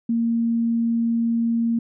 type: tone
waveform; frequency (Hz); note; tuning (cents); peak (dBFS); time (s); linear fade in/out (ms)
sine; 231.3; A#3; -13; -18; 0.09-1.79; 5
effects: none